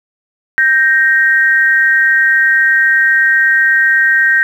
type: tone pair together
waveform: sine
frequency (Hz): 1568 / 1868.1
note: G6 / A#6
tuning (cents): 0 / +3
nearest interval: minor third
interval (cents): 303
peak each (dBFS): -10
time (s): 0.58-4.43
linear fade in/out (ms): 0
effects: 7-bit